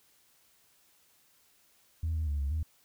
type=tone with pitch steps; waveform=sine; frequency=81 / 79 / 72.4 / 69.4 / 78.9 Hz; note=E2 / D#2 / D2 / C#2 / D#2; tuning=-30 / +27 / -24 / +3 / +25 cents; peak=-27 dBFS; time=2.03-2.63 s; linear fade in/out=5 ms; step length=120 ms; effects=tanh soft clip ceiling -26 dBFS + white hiss -66 dBFS RMS until 2.84 s